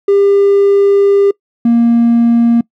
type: tone pair in turn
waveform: triangle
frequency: 399.6 / 234.2 Hz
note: G4 / A#3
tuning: +33 / +8 cents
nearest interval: major sixth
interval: 925 cents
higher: first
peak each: -3 dBFS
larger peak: neither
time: 0.08-1.31 / 1.65-2.61 s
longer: first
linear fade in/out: 5 ms
effects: noise-tail reverb RT60 0.1 s tail -24 dB re dry + tanh soft clip ceiling -1 dBFS